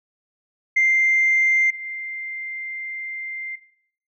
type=tone with level steps; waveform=sine; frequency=2093 Hz; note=C7; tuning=in tune; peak=-13 / -27 dBFS; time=0.76-3.56 s; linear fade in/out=10 ms; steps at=1.7 s; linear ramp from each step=5 ms; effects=noise-tail reverb RT60 0.6 s tail -17 dB re dry + tanh soft clip ceiling -10 dBFS